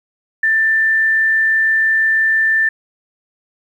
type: tone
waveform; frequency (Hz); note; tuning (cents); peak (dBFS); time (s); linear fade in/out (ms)
sine; 1777; A6; +17; -11; 0.43-2.69; 5
effects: 8-bit